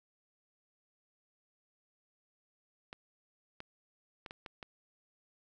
clicks, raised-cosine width 0.3 ms, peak -28 dBFS, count 6, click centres 2.929 / 3.604 / 4.262 / 4.309 / 4.462 / 4.628 s, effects none

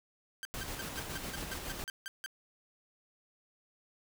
sawtooth tone bursts, 1568 Hz, G6, in tune, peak -35 dBFS, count 11, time 0.43-2.261 s, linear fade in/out 0 ms, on 21 ms, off 160 ms
pink noise with tremolo, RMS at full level -40 dBFS, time 0.54-1.84 s, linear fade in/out 0 ms, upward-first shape square, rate 7.2 Hz, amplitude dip 30%
effects none

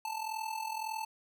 square tone with amplitude modulation, 880 Hz, A5, in tune, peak -33 dBFS, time 0.05-1.05 s, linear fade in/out 2 ms, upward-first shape sine, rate 41.8 Hz, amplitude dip 70%, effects none

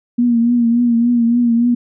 sine tone with vibrato, 236.8 Hz, A#3, 27 cents sharp, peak -10 dBFS, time 0.18-1.75 s, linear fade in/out 10 ms, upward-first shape triangle, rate 3.5 Hz, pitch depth 55 cents each way, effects none

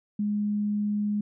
sine tone, 207.7 Hz, G#3, in tune, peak -24 dBFS, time 0.19-1.21 s, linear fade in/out 5 ms, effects none

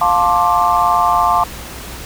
sine chord, D minor seventh, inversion first, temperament just, 704.8 / 881 / 1057.2 / 1174.7 Hz, F5 / A5 / C6 / D6, +16 / +2 / +18 / 0 cents, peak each -16 dBFS, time 0.01-1.44 s, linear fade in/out 5 ms, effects added 60 Hz sine -35 dBFS peak until 2.05 s + pink hiss -31 dBFS RMS until 2.05 s

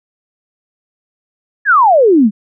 sine exponential sweep, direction down, 1760 to 193.2 Hz, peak -5 dBFS, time 1.65-2.31 s, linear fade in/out 50 ms, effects none

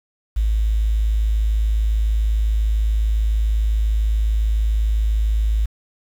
sine tone with quantisation, 53.6 Hz, A1, 45 cents flat, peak -15 dBFS, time 0.36-5.66 s, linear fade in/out 10 ms, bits 7, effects none

